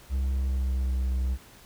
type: tone with pitch glide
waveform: triangle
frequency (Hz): 66.3 to 64.08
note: C2 to C2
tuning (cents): +23 to -35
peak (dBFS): -22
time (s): 0.09-1.38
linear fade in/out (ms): 50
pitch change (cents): -58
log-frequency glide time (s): 0.33-0.95
effects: pink hiss -52 dBFS RMS until 1.65 s